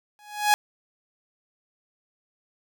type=tone with exponential growth; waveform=sawtooth; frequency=835 Hz; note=G#5; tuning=9 cents sharp; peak=-10 dBFS; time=0.19-0.54 s; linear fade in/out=0 ms; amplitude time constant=75 ms; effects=none